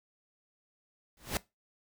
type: noise with exponential growth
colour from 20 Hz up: pink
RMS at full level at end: -28 dBFS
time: 1.17-1.37 s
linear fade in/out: 1 ms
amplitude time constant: 43 ms
effects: noise-tail reverb RT60 0.2 s tail -19 dB re dry